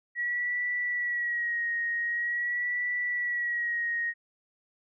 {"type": "tone with vibrato", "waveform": "sine", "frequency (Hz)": 1917, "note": "A#6", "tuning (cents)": 48, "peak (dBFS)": -27, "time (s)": [0.15, 4.14], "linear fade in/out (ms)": 50, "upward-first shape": "sine", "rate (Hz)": 0.45, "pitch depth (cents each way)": 40, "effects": []}